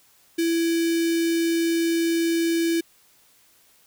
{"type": "tone with notch filter", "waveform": "square", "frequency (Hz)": 332.5, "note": "E4", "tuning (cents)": 15, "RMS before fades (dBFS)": -22, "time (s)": [0.38, 2.81], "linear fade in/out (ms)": 10, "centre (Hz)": 1000, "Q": 0.95, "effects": ["white hiss -58 dBFS RMS until 3.86 s"]}